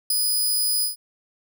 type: tone with ADSR envelope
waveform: 10% pulse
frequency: 4978 Hz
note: D#8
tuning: in tune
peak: -9 dBFS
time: 0.1-0.96 s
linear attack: 5 ms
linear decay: 4 ms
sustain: -4 dB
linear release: 130 ms
effects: none